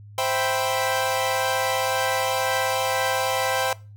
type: chord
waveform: sawtooth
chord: C major seventh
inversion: none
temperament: equal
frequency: 523.3 / 659.3 / 784 / 987.8 Hz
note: C5 / E5 / G5 / B5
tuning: 0 / 0 / 0 / 0 cents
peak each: -22 / -25 / -22 / -26 dBFS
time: 0.18-3.73 s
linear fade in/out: 2 ms
effects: noise-tail reverb RT60 0.3 s tail -20 dB re dry + added 103 Hz sine -41 dBFS peak until 3.96 s